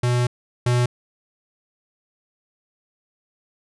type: tone pair in turn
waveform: square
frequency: 122.5 / 122.5 Hz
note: B2 / B2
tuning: -14 / -14 cents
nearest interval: unison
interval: 0 cents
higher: neither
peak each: -18 / -17 dBFS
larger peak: second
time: 0.03-0.27 / 0.66-0.86 s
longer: first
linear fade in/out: 5 ms
effects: resampled to 24000 Hz